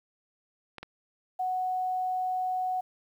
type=clicks; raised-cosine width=0.3 ms; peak=-24 dBFS; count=2; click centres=0.783 / 0.83 s
type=tone; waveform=sine; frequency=740 Hz; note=F#5; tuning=in tune; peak=-27 dBFS; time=1.39-2.81 s; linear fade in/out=10 ms
effects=10-bit